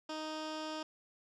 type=tone with low-pass filter; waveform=15% pulse; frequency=311.1 Hz; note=D#4; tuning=in tune; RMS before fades=-41 dBFS; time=0.09-0.83 s; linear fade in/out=5 ms; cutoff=5100 Hz; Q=1.8; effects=none